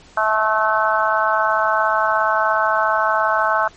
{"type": "harmonic tone", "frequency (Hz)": 217.1, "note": "A3", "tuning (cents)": -23, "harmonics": [3, 4, 5, 6, 7], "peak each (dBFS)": [-21, -21, -21, -21, -21], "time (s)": [0.17, 3.68], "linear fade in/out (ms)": 5, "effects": ["pink hiss -47 dBFS RMS until 3.76 s", "MP3 32 kbps"]}